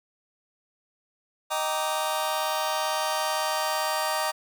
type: chord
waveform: sawtooth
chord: Eb major seventh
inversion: none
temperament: just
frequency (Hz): 622.3 / 777.8 / 933.4 / 1166.7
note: Eb5 / G5 / Bb5 / D6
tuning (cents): 0 / -14 / +2 / -12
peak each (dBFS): -26 / -28 / -26 / -28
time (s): 1.5-4.32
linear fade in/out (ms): 20
effects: none